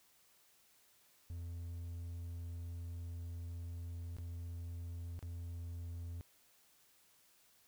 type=tone with dropouts; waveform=triangle; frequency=85.5 Hz; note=F2; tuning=36 cents flat; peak=-40 dBFS; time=1.3-6.21 s; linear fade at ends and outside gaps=0 ms; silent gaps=4.167-4.185 / 5.191-5.227 s; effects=white hiss -69 dBFS RMS until 7.67 s